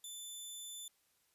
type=tone; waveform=15% pulse; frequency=3520 Hz; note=A7; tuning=in tune; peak=-38 dBFS; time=0.04-0.88 s; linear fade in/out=2 ms; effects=white hiss -75 dBFS RMS until 1.34 s + resampled to 32000 Hz